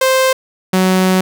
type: tone pair in turn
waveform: sawtooth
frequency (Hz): 523.3 / 186.41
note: C5 / F#3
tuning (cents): 0 / +13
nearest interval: octave + tritone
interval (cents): 1787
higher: first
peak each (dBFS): -6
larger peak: neither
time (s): 0.01-0.33 / 0.73-1.21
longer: second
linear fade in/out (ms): 5
effects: none